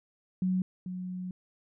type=tone pair in turn; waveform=sine; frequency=185 / 182.77 Hz; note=F#3 / F#3; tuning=0 / -21 cents; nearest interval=unison; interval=21 cents; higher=first; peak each=-25 / -34 dBFS; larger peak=first; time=0.42-0.62 / 0.86-1.31 s; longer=second; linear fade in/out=2 ms; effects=none